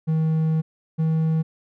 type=tone pair in turn; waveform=triangle; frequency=158.9 / 159.82 Hz; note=D#3 / D#3; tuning=+37 / +47 cents; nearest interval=unison; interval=10 cents; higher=second; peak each=-16 dBFS; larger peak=neither; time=0.07-0.62 / 0.98-1.43 s; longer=first; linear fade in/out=20 ms; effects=none